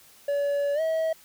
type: tone with pitch glide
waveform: triangle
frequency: 570 to 643.5 Hz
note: C#5 to E5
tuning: +48 to -42 cents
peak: -21 dBFS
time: 0.28-1.13 s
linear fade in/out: 5 ms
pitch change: +210 cents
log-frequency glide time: 0.74-0.81 s
effects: white hiss -54 dBFS RMS until 1.24 s